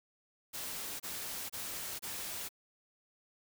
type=noise bursts; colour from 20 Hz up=white; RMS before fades=-41 dBFS; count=4; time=0.53-2.491 s; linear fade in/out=20 ms; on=470 ms; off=27 ms; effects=none